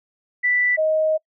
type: tone pair in turn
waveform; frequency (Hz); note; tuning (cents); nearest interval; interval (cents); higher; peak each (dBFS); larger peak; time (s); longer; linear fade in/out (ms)
sine; 1975.5 / 626.8; B6 / D#5; 0 / +13; octave + minor sixth; 1987; first; -16; neither; 0.43-0.77 / 0.77-1.18; second; 20
effects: noise-tail reverb RT60 0.1 s tail -26 dB re dry